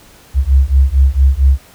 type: beating tone pair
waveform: sine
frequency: 65.41 / 69.81 Hz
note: C2 / C#2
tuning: 0 / +13 cents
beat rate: 4.4 Hz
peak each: -10 dBFS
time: 0.34-1.59 s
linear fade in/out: 50 ms
effects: pink hiss -43 dBFS RMS until 1.74 s